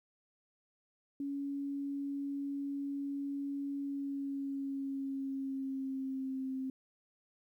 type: tone with pitch glide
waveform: sine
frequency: 280.4 to 263.1 Hz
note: C#4 to C4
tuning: +20 to +10 cents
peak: -35 dBFS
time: 1.2-6.7 s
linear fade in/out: 2 ms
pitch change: -110 cents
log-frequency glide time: 3.8-6.54 s
effects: 12-bit